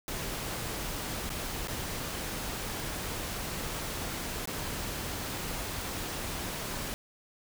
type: noise with dropouts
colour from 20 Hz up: pink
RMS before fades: -36 dBFS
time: 0.08-6.94 s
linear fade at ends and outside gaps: 0 ms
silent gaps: 1.293-1.302 / 1.673-1.682 / 4.456-4.474 s
effects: none

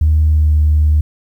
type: tone with pitch glide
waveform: sine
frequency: 77.3 to 75.93 Hz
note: D#2 to D#2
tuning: -11 to -42 cents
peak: -7 dBFS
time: 0.01-1.01 s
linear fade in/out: 5 ms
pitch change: -31 cents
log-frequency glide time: 0.27-0.52 s
effects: tanh soft clip ceiling -4 dBFS + 8-bit

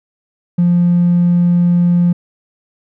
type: tone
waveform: triangle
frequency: 174.61 Hz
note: F3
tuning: in tune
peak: -5 dBFS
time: 0.58-2.13 s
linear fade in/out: 10 ms
effects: tanh soft clip ceiling -5 dBFS

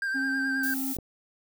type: tone with vibrato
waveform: triangle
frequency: 1581 Hz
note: G6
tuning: 14 cents sharp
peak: -25 dBFS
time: 0.02-0.74 s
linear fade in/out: 2 ms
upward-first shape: sine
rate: 9.4 Hz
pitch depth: 34 cents each way
type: tone with pitch glide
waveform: triangle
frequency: 270 to 267.2 Hz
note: C#4 to C4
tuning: -45 to +36 cents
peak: -28 dBFS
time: 0.14-0.94 s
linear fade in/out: 20 ms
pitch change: -19 cents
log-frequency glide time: 0.42-0.74 s
type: noise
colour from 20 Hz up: violet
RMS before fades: -34 dBFS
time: 0.63-0.97 s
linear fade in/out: 5 ms
type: clicks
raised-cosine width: 2 ms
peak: -26 dBFS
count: 2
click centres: 0.966 / 0.987 s
effects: none

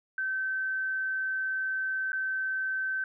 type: tone with dropouts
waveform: sine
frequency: 1541 Hz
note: G6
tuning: 30 cents flat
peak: -28 dBFS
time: 0.18-3.04 s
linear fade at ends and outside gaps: 2 ms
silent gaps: 2.12-2.13 s
effects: none

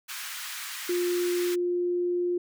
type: high-pass noise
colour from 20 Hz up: pink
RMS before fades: -37 dBFS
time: 0.08-1.56 s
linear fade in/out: 20 ms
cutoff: 1300 Hz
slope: 24 dB/octave
type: tone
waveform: sine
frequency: 353.3 Hz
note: F4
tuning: 20 cents sharp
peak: -24 dBFS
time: 0.89-2.38 s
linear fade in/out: 5 ms
effects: none

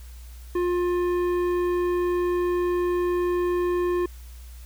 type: tone with tanh clipping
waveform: sine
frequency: 353.9 Hz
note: F4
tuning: 23 cents sharp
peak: -23 dBFS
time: 0.55-4.06 s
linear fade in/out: 5 ms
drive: 12 dB
effects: added 60 Hz sine -39 dBFS peak until 4.65 s + white hiss -53 dBFS RMS until 4.65 s

